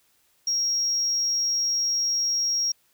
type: tone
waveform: sine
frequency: 5600 Hz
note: F8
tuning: 4 cents sharp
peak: -20 dBFS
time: 0.47-2.72 s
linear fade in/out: 5 ms
effects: tanh soft clip ceiling -19 dBFS + white hiss -65 dBFS RMS until 2.93 s